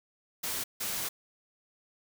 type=noise bursts at uneven times; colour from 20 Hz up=white; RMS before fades=-34 dBFS; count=2; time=0.43-0.64 / 0.8-1.09 s; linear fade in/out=10 ms; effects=none